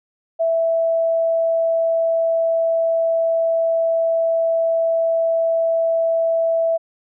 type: tone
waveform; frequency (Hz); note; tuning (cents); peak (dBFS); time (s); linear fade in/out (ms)
sine; 659.3; E5; 0; -15; 0.39-6.78; 20
effects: none